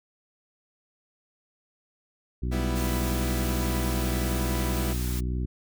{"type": "harmonic tone", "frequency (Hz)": 61.74, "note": "B1", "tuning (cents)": 0, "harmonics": [1, 2, 3, 4, 5, 6], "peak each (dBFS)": [-27, -33, -37, -39, -41, -43], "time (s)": [2.42, 5.46], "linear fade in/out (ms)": 10}
{"type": "chord", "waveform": "sawtooth", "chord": "E minor", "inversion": "first", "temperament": "equal", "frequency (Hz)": [196, 246.9, 329.6], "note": ["G3", "B3", "E4"], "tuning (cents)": [0, 0, 0], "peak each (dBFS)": -30, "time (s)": [2.51, 4.94], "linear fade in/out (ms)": 20}
{"type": "high-pass noise", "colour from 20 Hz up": "white", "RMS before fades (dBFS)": -38, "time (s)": [2.75, 5.21], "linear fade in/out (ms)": 20, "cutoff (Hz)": 100, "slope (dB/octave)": 12}
{"effects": []}